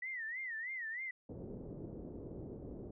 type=tone with vibrato; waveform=sine; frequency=1931 Hz; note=B6; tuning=39 cents flat; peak=-39 dBFS; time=0.02-1.11 s; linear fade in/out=5 ms; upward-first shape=sine; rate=3.2 Hz; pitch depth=160 cents each way
type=low-pass noise; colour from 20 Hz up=white; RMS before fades=-47 dBFS; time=1.29-2.91 s; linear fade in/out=5 ms; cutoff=430 Hz; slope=24 dB/octave
effects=none